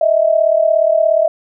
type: tone pair together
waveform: sine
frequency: 622.3 / 659.3 Hz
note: D#5 / E5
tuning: 0 / 0 cents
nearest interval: minor second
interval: 100 cents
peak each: -13 / -12 dBFS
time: 0.01-1.28 s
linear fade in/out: 5 ms
effects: none